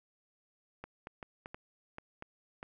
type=clicks; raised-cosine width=0.5 ms; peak=-28 dBFS; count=8; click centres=0.84 / 1.071 / 1.228 / 1.459 / 1.545 / 1.984 / 2.224 / 2.629 s; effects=none